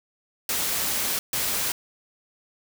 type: noise bursts at uneven times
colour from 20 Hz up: white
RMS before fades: -26 dBFS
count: 2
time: 0.49-1.19 / 1.33-1.72 s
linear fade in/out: 2 ms
effects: none